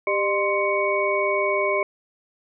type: tone cluster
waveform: sine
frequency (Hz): 396.7 / 605 / 1046 / 2237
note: G4 / D#5 / C6 / C#7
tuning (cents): +21 / -49 / -1 / +15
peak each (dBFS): -25 / -24 / -26 / -25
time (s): 0.07-1.83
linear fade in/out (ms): 2
effects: none